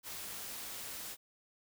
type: noise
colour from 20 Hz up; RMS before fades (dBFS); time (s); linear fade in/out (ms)
white; -44; 0.03-1.17; 50
effects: none